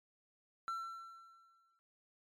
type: tone with exponential decay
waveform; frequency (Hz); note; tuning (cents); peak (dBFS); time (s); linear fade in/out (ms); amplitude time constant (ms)
triangle; 1347; E6; +37; -34; 0.68-1.79; 0; 240
effects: MP3 96 kbps